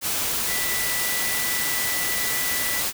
sine tone in noise, 1975 Hz, B6, in tune, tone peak -29 dBFS, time 0.46-2.83 s, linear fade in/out 50 ms, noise white, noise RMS -25 dBFS, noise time 0.01-2.93 s, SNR -7 dB, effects none

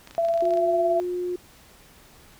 clicks, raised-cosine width 0.2 ms, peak -25 dBFS, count 12, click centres 0.074 / 0.11 / 0.15 / 0.25 / 0.286 / 0.339 / 0.376 / 0.407 / 0.454 / 0.507 / 0.537 / 0.573 s
sine tone with tremolo, 671 Hz, E5, 31 cents sharp, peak -18 dBFS, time 0.18-1 s, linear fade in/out 0 ms, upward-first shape triangle, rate 18 Hz, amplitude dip 35%
sine tone, 357.4 Hz, F4, 40 cents sharp, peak -25 dBFS, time 0.42-1.36 s, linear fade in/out 5 ms
effects pink hiss -52 dBFS RMS until 2.39 s

